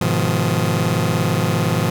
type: chord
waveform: sawtooth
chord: F half-diminished seventh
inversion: first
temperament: just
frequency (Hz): 104.77 / 125.72 / 157.15 / 174.61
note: Ab2 / Cb3 / Eb3 / F3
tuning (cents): +16 / +31 / +18 / 0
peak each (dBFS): -18 / -18 / -17 / -18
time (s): 0.01-1.9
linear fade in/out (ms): 5
effects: none